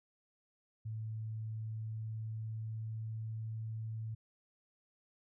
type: tone with pitch glide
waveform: sine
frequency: 110 to 110.96 Hz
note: A2 to A2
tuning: 0 to +15 cents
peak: -38 dBFS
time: 0.85-4.15 s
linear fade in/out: 10 ms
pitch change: +15 cents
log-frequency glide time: 1.51-3.62 s
effects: none